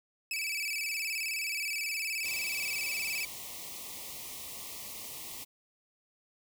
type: tone with vibrato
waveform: sawtooth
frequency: 2443 Hz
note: D#7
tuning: 32 cents flat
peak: -29 dBFS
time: 0.31-3.25 s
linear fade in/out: 2 ms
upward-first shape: square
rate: 19 Hz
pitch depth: 100 cents each way
type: band-stop noise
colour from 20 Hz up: white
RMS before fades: -43 dBFS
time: 2.23-5.45 s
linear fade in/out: 20 ms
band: 1200 to 1900 Hz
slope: 96 dB/octave
effects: none